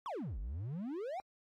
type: exponential two-way sweep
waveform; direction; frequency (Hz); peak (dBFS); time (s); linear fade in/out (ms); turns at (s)
triangle; down then up; 1192 to 45.22 to 811; -36; 0.06-1.2; 0; 0.39
effects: AAC 48 kbps